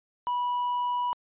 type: tone with tanh clipping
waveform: triangle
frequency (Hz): 979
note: B5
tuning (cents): -15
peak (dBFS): -26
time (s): 0.27-1.13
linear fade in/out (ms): 0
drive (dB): 7
effects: resampled to 8000 Hz